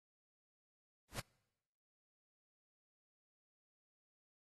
pink noise with exponential growth, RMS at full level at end -37 dBFS, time 1.08-1.2 s, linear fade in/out 5 ms, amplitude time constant 26 ms, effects noise-tail reverb RT60 1.0 s tail -26 dB re dry + AAC 32 kbps

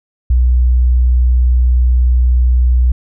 sine tone, 61.7 Hz, B1, 1 cent flat, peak -7 dBFS, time 0.3-2.92 s, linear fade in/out 5 ms, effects none

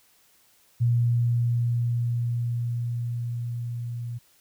sine tone with level ramp, 119.1 Hz, A#2, 38 cents sharp, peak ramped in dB -18 to -30 dBFS, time 0.8-4.19 s, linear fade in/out 20 ms, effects white hiss -61 dBFS RMS until 4.4 s

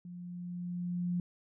sine tone with level ramp, 176.6 Hz, F3, 20 cents sharp, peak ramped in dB -43 to -29 dBFS, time 0.05-1.2 s, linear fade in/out 2 ms, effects none

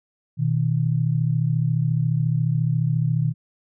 sine tone pair together, 122.4 / 156.69 Hz, B2 / D#3, -15 / +12 cents, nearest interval major third, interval 427 cents, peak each -21 dBFS, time 0.37-3.34 s, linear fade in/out 50 ms, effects none

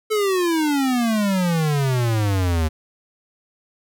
square exponential sweep, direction down, 439.7 to 77 Hz, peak -18 dBFS, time 0.1-2.69 s, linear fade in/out 20 ms, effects none

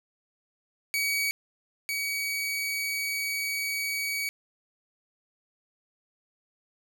sawtooth tone pair in turn, 2263 / 2263 Hz, C#7 / C#7, +35 / +35 cents, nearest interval unison, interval 0 cents, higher neither, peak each -22 / -25 dBFS, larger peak first, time 0.94-1.31 / 1.89-4.29 s, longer second, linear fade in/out 0 ms, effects none

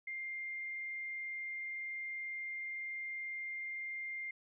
sine tone, 2107 Hz, C7, 12 cents sharp, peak -39 dBFS, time 0.07-4.31 s, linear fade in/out 5 ms, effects none

